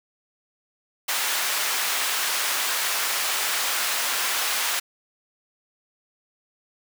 pink high-pass noise, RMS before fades -25 dBFS, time 1.08-4.8 s, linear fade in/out 10 ms, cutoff 1100 Hz, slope 12 dB/octave, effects none

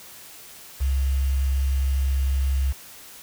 sine tone with quantisation, 67.3 Hz, C2, 49 cents sharp, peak -19 dBFS, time 0.8-2.73 s, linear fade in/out 20 ms, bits 7, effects white hiss -44 dBFS RMS until 3.22 s

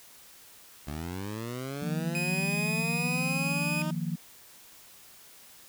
15% pulse linear sweep, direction up, 70.4 to 311.1 Hz, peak -28 dBFS, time 0.87-3.91 s, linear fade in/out 5 ms
sine chord, Eb suspended second, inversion none, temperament just, 155.56 / 175.01 / 233.3 Hz, Eb3 / F3 / Bb3, 0 / +4 / +2 cents, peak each -33 / -32 / -38 dBFS, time 1.82-4.16 s, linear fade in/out 5 ms
40% pulse tone, 2500 Hz, D#7, 8 cents sharp, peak -30 dBFS, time 2.15-3.82 s, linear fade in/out 0 ms
effects white hiss -53 dBFS RMS until 5.68 s

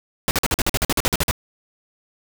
pink noise bursts, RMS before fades -19 dBFS, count 14, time 0.28-1.311 s, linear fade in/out 0 ms, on 30 ms, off 47 ms, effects none

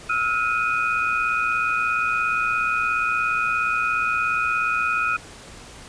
sine tone cluster, 1303 / 1420 / 2483 Hz, E6 / F6 / D#7, -20 / +28 / -4 cents, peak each -24 dBFS, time 0.09-5.17 s, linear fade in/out 10 ms, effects pink hiss -42 dBFS RMS until 5.88 s + resampled to 22050 Hz

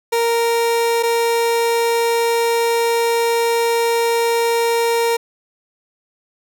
30% pulse tone pair in turn, 465.2 / 465.2 Hz, A#4 / A#4, -4 / -4 cents, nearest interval unison, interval 0 cents, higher neither, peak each -12 dBFS, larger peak neither, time 0.12-1.03 / 1.03-5.17 s, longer second, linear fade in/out 10 ms, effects none

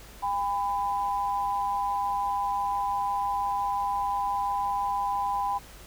sine tone pair together, 805 / 1000.8 Hz, G5 / B5, +46 / +23 cents, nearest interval major third, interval 377 cents, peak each -28 dBFS, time 0.22-5.59 s, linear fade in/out 20 ms, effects added 50 Hz sine -48 dBFS peak until 5.86 s + pink hiss -49 dBFS RMS until 5.86 s

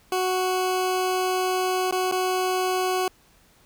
20% pulse tone with dropouts, 370 Hz, F#4, in tune, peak -17 dBFS, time 0.12-3.08 s, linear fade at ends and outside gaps 2 ms, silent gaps 1.911-1.924 / 2.114-2.122 s, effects pink hiss -58 dBFS RMS until 3.65 s

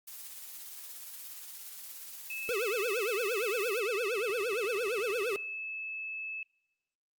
blue noise with tremolo, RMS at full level -44 dBFS, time 0.07-3.8 s, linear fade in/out 10 ms, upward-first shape sine, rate 17 Hz, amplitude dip 30%
sine tone, 2608 Hz, E7, 19 cents flat, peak -36 dBFS, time 2.3-6.43 s, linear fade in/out 2 ms
square tone with vibrato, 440 Hz, A4, in tune, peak -31 dBFS, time 2.49-5.36 s, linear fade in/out 0 ms, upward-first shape triangle, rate 8.7 Hz, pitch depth 280 cents each way
effects noise-tail reverb RT60 0.8 s tail -24 dB re dry + Opus 48 kbps

